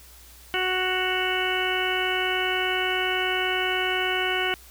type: harmonic tone with a mistuned harmonic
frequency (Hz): 370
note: F#4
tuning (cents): 0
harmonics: 1 / 2 / 3 / 4 / 5 / 6 / 7 / 8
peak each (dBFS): -29 / -31 / -35 / -29 / -34 / -30 / -35 / -29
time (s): 0.54-4.54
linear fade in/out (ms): 0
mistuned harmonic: 7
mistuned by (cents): +55
effects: added 60 Hz sine -50 dBFS peak until 4.7 s + white hiss -50 dBFS RMS until 4.7 s